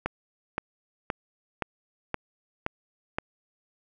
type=click train; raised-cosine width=0.5 ms; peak=-12 dBFS; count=7; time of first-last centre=0.06-3.185 s; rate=1.92 Hz; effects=none